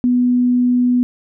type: tone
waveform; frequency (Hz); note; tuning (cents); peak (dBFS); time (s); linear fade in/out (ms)
sine; 246.9; B3; 0; -11; 0.04-1.03; 0
effects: none